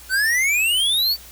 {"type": "exponential sweep", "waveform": "square", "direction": "up", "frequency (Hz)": [1483, 4620], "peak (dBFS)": -17, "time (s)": [0.09, 1.17], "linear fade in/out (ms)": 50, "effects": ["added 60 Hz sine -46 dBFS peak until 1.31 s", "white hiss -43 dBFS RMS until 1.31 s"]}